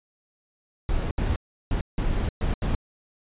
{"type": "noise bursts at uneven times", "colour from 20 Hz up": "brown", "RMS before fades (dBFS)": -24, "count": 6, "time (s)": [[0.89, 1.11], [1.18, 1.36], [1.71, 1.81], [1.98, 2.29], [2.41, 2.54], [2.62, 2.75]], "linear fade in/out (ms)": 2, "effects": ["resampled to 8000 Hz"]}